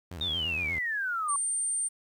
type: tone with vibrato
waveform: sawtooth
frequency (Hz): 82.2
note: E2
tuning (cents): -4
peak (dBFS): -34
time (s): 0.11-0.79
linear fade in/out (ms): 5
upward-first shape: square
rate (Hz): 8.6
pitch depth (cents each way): 140
type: exponential sweep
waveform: sine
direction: down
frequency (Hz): 3717 to 1108.7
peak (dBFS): -28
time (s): 0.21-1.36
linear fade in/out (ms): 2
type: tone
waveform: sine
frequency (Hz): 8870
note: C#9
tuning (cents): 0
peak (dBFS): -27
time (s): 1.28-1.89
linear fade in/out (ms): 20
effects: 10-bit